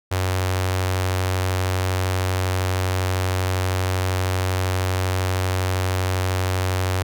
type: tone with notch filter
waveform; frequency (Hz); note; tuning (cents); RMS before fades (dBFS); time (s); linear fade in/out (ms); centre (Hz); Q
sawtooth; 92.7; F#2; +4; -22; 0.11-7.03; 10; 200; 0.66
effects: none